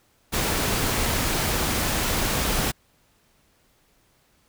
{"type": "noise", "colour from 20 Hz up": "pink", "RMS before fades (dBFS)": -24, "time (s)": [0.32, 2.72], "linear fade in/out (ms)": 20, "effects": ["pink hiss -63 dBFS RMS until 4.48 s"]}